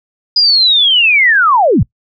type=linear sweep; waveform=sine; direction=down; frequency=4978 to 65.6 Hz; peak=-6 dBFS; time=0.36-1.83 s; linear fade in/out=5 ms; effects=noise-tail reverb RT60 0.1 s tail -21 dB re dry